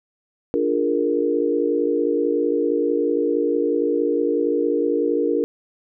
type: chord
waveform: sine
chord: Bb dominant seventh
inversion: first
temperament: equal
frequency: 293.7 / 349.2 / 415.3 / 466.2 Hz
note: D4 / F4 / Ab4 / Bb4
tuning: 0 / 0 / 0 / 0 cents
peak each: -23 / -24 / -25 / -21 dBFS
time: 0.54-5.44 s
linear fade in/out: 0 ms
effects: none